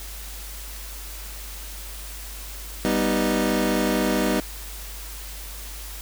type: chord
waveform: 25% pulse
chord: G augmented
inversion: none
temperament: equal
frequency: 196 / 246.9 / 311.1 Hz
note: G3 / B3 / D#4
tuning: 0 / 0 / 0 cents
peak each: -21 dBFS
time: 2.85-4.4 s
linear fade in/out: 0 ms
effects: added 50 Hz sine -36 dBFS peak until 6.01 s + white hiss -39 dBFS RMS until 6.01 s